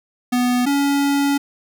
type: tone pair in turn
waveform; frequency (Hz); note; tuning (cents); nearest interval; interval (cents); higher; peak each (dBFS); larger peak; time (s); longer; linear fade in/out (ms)
square; 246.9 / 281.8; B3 / C#4; 0 / +29; major second; 229; second; -16; neither; 0.32-0.66 / 0.66-1.38; second; 10
effects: none